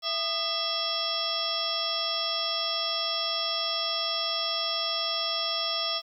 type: harmonic tone with a mistuned harmonic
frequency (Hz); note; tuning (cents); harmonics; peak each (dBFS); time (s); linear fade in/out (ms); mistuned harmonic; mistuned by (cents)
667; E5; +20; 1 / 2 / 3 / 4 / 5 / 6 / 7 / 8; -36 / -35 / -43 / -41 / -31 / -40 / -39 / -31; 0.02-6.02; 50; 2; -140
effects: 10-bit